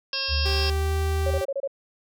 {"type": "harmonic tone", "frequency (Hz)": 540, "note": "C#5", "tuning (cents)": -45, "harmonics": [1, 2, 3, 5, 6, 7, 8, 9, 10], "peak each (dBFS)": [-39, -40, -37, -32, -35, -39, -37, -30, -31], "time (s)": [0.13, 0.7], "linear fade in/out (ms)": 2}
{"type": "tone with pitch glide", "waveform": "sine", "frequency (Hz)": [73.42, 78.69], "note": ["D2", "D#2"], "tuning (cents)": [0, 20], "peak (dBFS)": -22, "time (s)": [0.28, 1.42], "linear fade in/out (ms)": 50, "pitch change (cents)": 120, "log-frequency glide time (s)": [0.56, 0.94]}
{"type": "tone", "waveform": "sawtooth", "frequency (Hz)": 390, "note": "G4", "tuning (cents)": -9, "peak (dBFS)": -25, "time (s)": [0.45, 1.45], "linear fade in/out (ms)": 10}
{"type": "tone bursts", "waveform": "sine", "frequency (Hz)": 551, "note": "C#5", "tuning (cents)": -11, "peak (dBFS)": -24, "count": 6, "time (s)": [1.26, 1.676], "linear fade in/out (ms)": 5, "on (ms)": 46, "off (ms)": 28}
{"effects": []}